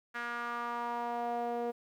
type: tone with band-pass filter sweep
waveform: sawtooth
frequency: 238 Hz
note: A#3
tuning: 36 cents sharp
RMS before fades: -36 dBFS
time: 0.14-1.72 s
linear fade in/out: 20 ms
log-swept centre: 1600 to 550 Hz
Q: 3.3
effects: 11-bit